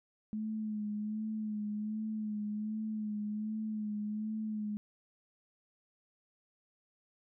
sine tone with vibrato, 213.4 Hz, G#3, 47 cents sharp, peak -34 dBFS, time 0.33-4.77 s, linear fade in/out 0 ms, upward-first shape sine, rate 1.3 Hz, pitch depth 36 cents each way, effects none

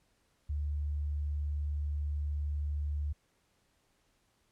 sine tone, 73.42 Hz, D2, in tune, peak -31 dBFS, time 0.49-3.13 s, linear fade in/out 10 ms, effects pink hiss -73 dBFS RMS until 4.51 s + low-pass 11000 Hz 12 dB/octave

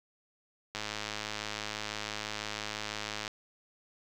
click train, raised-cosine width 0.2 ms, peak -18 dBFS, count 269, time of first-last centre 0.75-3.278 s, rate 106 Hz, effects 10-bit

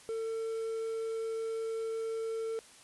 triangle tone with quantisation, 449.1 Hz, A4, 35 cents sharp, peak -31 dBFS, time 0.09-2.59 s, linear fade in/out 0 ms, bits 9, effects white hiss -56 dBFS RMS until 2.83 s + resampled to 24000 Hz

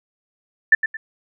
sine tone with echo, 1768 Hz, A6, 8 cents sharp, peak -7 dBFS, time 0.72-0.75 s, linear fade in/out 5 ms, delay 110 ms, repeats 2, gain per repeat -10 dB, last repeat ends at 0.97 s, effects none

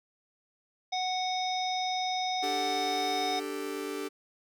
harmonic tone, 740 Hz, F#5, in tune, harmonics 1 / 3 / 5 / 7 / 8, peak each -30 / -39 / -36 / -39 / -46 dBFS, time 0.92-3.4 s, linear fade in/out 10 ms
45% pulse chord, D suspended fourth, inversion none, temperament just, 293.7 / 391.6 / 440.5 Hz, D4 / G4 / A4, 0 / -2 / +2 cents, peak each -38 / -37 / -39 dBFS, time 2.42-4.09 s, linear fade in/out 20 ms
effects none

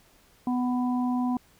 harmonic tone, 248.6 Hz, B3, 12 cents sharp, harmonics 1 / 3 / 4, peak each -24 / -34 / -36 dBFS, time 0.47-1.37 s, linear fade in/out 2 ms, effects pink hiss -60 dBFS RMS until 1.59 s

